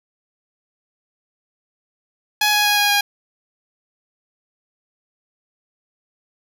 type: tone with pitch steps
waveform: 10% pulse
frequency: 839 / 833.2 / 827.4 / 821.7 / 816.1 Hz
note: G#5 / G#5 / G#5 / G#5 / G#5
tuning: +17 / +5 / -7 / -19 / -31 cents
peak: -6 dBFS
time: 2.41-3.01 s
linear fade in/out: 5 ms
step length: 120 ms
effects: none